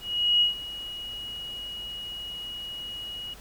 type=tone with ADSR envelope; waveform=sine; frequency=2900 Hz; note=F#7; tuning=35 cents flat; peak=-17 dBFS; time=0-3.34 s; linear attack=410 ms; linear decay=130 ms; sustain=-17 dB; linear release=6 ms; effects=added 50 Hz sine -52 dBFS peak until 3.4 s + pink hiss -49 dBFS RMS until 3.4 s